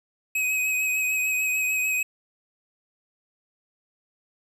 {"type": "tone with vibrato", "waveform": "square", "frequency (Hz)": 2531, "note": "D#7", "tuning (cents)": 29, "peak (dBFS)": -23, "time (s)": [0.35, 2.03], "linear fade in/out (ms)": 5, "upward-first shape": "triangle", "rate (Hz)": 6.7, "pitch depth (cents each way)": 28, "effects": ["9-bit"]}